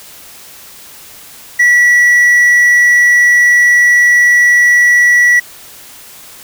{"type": "tone", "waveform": "triangle", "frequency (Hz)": 1944, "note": "B6", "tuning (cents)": -28, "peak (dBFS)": -3, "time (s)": [1.59, 5.4], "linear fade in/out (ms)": 10, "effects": ["white hiss -35 dBFS RMS until 6.43 s"]}